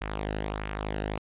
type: tone with flanger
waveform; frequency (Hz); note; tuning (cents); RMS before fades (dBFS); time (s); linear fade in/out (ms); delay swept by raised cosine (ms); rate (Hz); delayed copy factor
sawtooth; 51.91; G#1; 0; -33; 0.01-1.18; 5; 0.22 to 0.9; 1.5; -0.6
effects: resampled to 8000 Hz